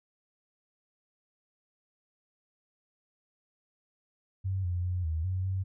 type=tone with pitch steps; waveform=sine; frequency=95.3 / 88.5 / 90.1 / 79.7 / 92.9 / 94.8 Hz; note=G2 / F2 / F#2 / D#2 / F#2 / F#2; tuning=-48 / +23 / -45 / +42 / +7 / +43 cents; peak=-28 dBFS; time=4.44-5.64 s; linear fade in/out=20 ms; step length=200 ms; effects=none